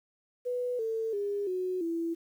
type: tone with pitch steps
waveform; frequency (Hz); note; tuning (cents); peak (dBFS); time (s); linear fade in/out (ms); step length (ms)
sine; 493.9 / 447.7 / 405.8 / 367.9 / 333.5; B4 / A4 / G#4 / F#4 / E4; 0 / +30 / -40 / -10 / +20; -29; 0.45-2.15; 20; 340
effects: 10-bit